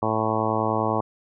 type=harmonic tone; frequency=110 Hz; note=A2; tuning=in tune; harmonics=1 / 2 / 3 / 4 / 5 / 6 / 7 / 8 / 9 / 10; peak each=-30 / -30 / -30 / -30 / -30 / -30 / -30 / -30 / -30 / -30 dBFS; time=0.02-1.01 s; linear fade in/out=5 ms; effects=none